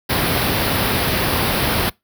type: band-stop noise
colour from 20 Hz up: pink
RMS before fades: -18 dBFS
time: 0.09-1.9 s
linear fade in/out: 10 ms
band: 5100 to 10000 Hz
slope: 48 dB/octave
effects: noise-tail reverb RT60 0.2 s tail -25 dB re dry + high-pass 60 Hz 12 dB/octave